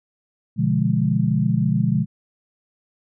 sine chord, B diminished seventh, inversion none, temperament equal with one note detuned, 123.47 / 146.83 / 173.31 / 207.7 Hz, B2 / D3 / F3 / Ab3, 0 / 0 / -13 / 0 cents, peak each -22 dBFS, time 0.56-2.06 s, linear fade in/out 50 ms, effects none

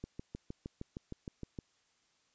click train, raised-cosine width 3 ms, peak -28 dBFS, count 11, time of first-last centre 0.04-1.588 s, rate 6.46 Hz, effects white hiss -73 dBFS RMS until 2.34 s + resampled to 16000 Hz

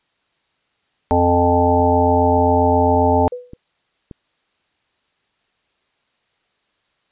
harmonic tone, 87.5 Hz, F2, 4 cents sharp, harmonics 1 / 3 / 5 / 7 / 9 / 10, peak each -19 / -19 / -19 / -19 / -19 / -19 dBFS, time 1.11-3.28 s, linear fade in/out 0 ms
click train, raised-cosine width 3 ms, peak -21 dBFS, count 5, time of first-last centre 1.8-4.112 s, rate 1.73 Hz
sine tone with exponential decay, 493.9 Hz, B4, in tune, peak -21 dBFS, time 3.32-3.57 s, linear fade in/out 5 ms, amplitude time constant 53 ms
effects white hiss -66 dBFS RMS until 7.11 s + resampled to 8000 Hz

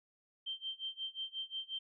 sine tone with tremolo, 3136 Hz, G7, in tune, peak -36 dBFS, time 0.46-1.79 s, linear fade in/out 10 ms, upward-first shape sine, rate 5.6 Hz, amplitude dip 95%, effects none

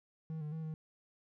triangle tone with pitch steps, 159.2 / 150.7 / 160.1 / 157.3 Hz, D#3 / D3 / D#3 / D#3, +40 / +45 / +50 / +19 cents, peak -36 dBFS, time 0.3-0.74 s, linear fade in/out 0 ms, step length 110 ms, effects none

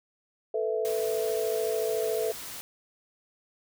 sine chord, A suspended second, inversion none, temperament equal, 440 / 493.9 / 659.3 Hz, A4 / B4 / E5, 0 / 0 / 0 cents, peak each -28 / -32 / -32 dBFS, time 0.54-2.32 s, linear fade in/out 5 ms
white noise, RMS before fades -40 dBFS, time 0.85-2.61 s, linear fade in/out 0 ms
effects none

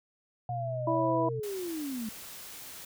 sine linear sweep, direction down, 724 to 210.1 Hz, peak -33 dBFS, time 0.49-2.09 s, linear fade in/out 2 ms
sine tone with pitch glide, 123.1 to 127.22 Hz, B2 to C3, -5 to -48 cents, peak -34 dBFS, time 0.49-1.4 s, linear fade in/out 5 ms, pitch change +57 cents, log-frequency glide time 0.59-1.03 s
harmonic tone, 327.8 Hz, E4, 10 cents flat, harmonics 1 / 2 / 3, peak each -30 / -30 / -30 dBFS, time 0.87-1.29 s, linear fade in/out 5 ms
white noise, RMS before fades -45 dBFS, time 1.43-2.85 s, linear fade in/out 5 ms
effects none

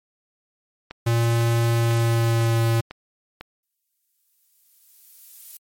click train, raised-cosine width 0.3 ms, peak -19 dBFS, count 6, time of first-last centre 0.91-3.41 s, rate 2 Hz
square tone with pitch glide, 116.54 to 114.87 Hz, A#2 to A#2, 0 to -25 cents, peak -18 dBFS, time 1.06-2.81 s, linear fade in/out 10 ms, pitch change -25 cents, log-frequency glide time 1.68-2.59 s
violet noise with exponential growth, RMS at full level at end -38 dBFS, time 3.63-5.57 s, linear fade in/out 2 ms, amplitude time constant 420 ms
effects MP3 64 kbps

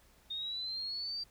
sine linear sweep, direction up, 3671 to 4699 Hz, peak -36 dBFS, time 0.3-1.24 s, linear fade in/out 10 ms, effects added 60 Hz sine -69 dBFS peak until 1.3 s + pink hiss -65 dBFS RMS until 1.3 s

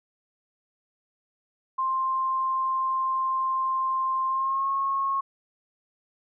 sine tone with pitch glide, 1052 to 1090.4 Hz, C6 to C#6, +9 to -29 cents, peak -23 dBFS, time 1.78-5.21 s, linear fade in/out 10 ms, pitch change +62 cents, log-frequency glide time 4.27-4.69 s, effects none

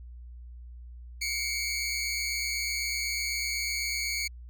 20% pulse tone pair together, 2158 / 2286 Hz, C#7 / D7, -47 / -47 cents, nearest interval minor second, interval 100 cents, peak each -27 dBFS, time 1.21-4.28 s, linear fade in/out 10 ms, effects added 60 Hz sine -42 dBFS peak until 4.49 s

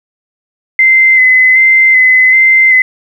sine tone with vibrato, 2054 Hz, C7, 33 cents flat, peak -3 dBFS, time 0.79-2.82 s, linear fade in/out 2 ms, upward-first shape square, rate 1.3 Hz, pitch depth 20 cents each way, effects 7-bit

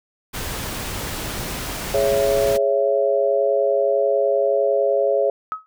pink noise, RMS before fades -28 dBFS, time 0.33-2.58 s, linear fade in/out 20 ms
sine chord, C# minor, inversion second, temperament just, 415.8 / 554.4 / 665.2 Hz, G#4 / C#5 / E5, +2 / 0 / +16 cents, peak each -21 / -18 / -22 dBFS, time 1.94-5.3 s, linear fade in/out 2 ms
sine tone with exponential decay, 1277 Hz, D#6, 45 cents sharp, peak -19 dBFS, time 5.52-5.66 s, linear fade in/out 0 ms, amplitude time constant 30 ms
effects none

